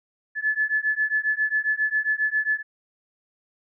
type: beating tone pair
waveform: sine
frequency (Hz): 1723 / 1730.4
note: A6 / A6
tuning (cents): -37 / -29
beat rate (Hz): 7.4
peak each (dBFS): -24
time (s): 0.35-2.63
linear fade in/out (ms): 50
effects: none